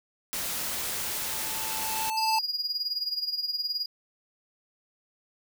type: noise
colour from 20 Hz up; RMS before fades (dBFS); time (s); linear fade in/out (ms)
white; -32; 0.33-2.1; 0
type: tone with exponential growth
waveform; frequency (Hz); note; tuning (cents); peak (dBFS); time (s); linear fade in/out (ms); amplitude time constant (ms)
square; 880; A5; 0; -23; 0.64-2.39; 5; 380
type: tone with tremolo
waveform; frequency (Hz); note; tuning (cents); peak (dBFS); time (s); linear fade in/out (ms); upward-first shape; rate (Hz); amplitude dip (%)
triangle; 4870; D#8; -38; -24; 2.17-3.86; 5; sine; 19; 75
effects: none